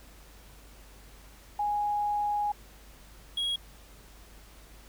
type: tone pair in turn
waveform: sine / triangle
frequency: 828 / 3306 Hz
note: G#5 / G#7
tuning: -5 / -9 cents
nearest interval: 2 octaves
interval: 2396 cents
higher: second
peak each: -26 dBFS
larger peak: neither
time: 1.59-2.52 / 3.37-3.56 s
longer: first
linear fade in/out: 5 ms
effects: added 50 Hz sine -52 dBFS peak until 4.88 s + pink hiss -55 dBFS RMS until 4.88 s